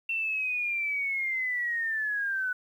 sine linear sweep, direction down, 2707 to 1480 Hz, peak -27 dBFS, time 0.09-2.53 s, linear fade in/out 5 ms, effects 10-bit

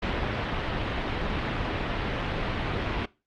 pink low-pass noise, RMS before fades -29 dBFS, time 0.02-3.06 s, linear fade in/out 10 ms, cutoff 3400 Hz, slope 24 dB/octave, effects noise-tail reverb RT60 0.3 s tail -21 dB re dry + Opus 48 kbps

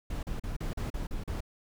brown noise bursts, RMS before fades -34 dBFS, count 8, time 0.1-1.406 s, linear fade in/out 5 ms, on 130 ms, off 38 ms, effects none

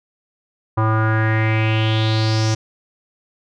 square tone with low-pass filter sweep, 110 Hz, A2, in tune, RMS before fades -17 dBFS, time 0.77-2.55 s, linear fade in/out 10 ms, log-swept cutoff 1100 to 6000 Hz, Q 4.9, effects none

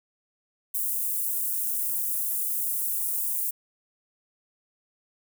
white high-pass noise, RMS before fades -28 dBFS, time 0.74-3.51 s, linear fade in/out 10 ms, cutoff 9600 Hz, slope 24 dB/octave, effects none

